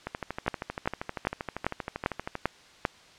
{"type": "two click trains", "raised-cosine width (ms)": 0.5, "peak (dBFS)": [-9, -17], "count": [7, 30], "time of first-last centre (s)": [[0.48, 2.852], [0.07, 2.353]], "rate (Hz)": [2.53, 12.7], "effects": ["white hiss -54 dBFS RMS until 3.18 s", "low-pass 5000 Hz 12 dB/octave"]}